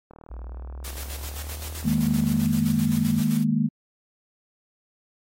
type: click train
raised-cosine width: 1 ms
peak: -31 dBFS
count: 92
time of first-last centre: 0.11-2.443 s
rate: 39 Hz
type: linear sweep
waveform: sine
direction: up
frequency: 58 to 97.2 Hz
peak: -33 dBFS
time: 0.3-3.21 s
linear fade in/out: 10 ms
type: noise with tremolo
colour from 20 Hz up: white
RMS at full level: -37 dBFS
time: 0.84-3.44 s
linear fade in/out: 10 ms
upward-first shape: square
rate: 7.7 Hz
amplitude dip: 55%
type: chord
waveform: sine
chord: D# suspended fourth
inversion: none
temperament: equal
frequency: 155.56 / 207.7 / 233.1 Hz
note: D#3 / G#3 / A#3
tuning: 0 / 0 / 0 cents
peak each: -25 / -24 / -23 dBFS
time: 1.84-3.69 s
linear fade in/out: 20 ms
effects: AAC 48 kbps